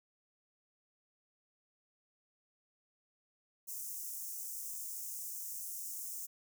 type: high-pass noise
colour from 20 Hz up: white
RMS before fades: -43 dBFS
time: 3.67-6.27 s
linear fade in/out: 20 ms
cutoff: 5900 Hz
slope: 48 dB/octave
effects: none